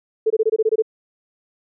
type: tone bursts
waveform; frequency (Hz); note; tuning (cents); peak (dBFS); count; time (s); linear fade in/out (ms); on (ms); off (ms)
sine; 440; A4; 0; -13; 9; 0.26-0.823; 10; 43; 22
effects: none